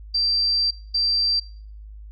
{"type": "tone bursts at uneven times", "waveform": "sine", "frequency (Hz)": 4699, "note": "D8", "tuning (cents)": 0, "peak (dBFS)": -18, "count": 2, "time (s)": [[0.14, 0.71], [0.94, 1.4]], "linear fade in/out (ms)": 10, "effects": ["noise-tail reverb RT60 0.5 s tail -22 dB re dry", "added 52 Hz sine -37 dBFS peak until 2.11 s"]}